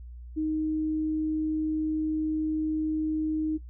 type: tone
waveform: sine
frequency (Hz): 311.1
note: D#4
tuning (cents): 0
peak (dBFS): -25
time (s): 0.36-3.58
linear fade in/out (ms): 20
effects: noise-tail reverb RT60 0.1 s tail -18 dB re dry + added 60 Hz sine -40 dBFS peak until 3.69 s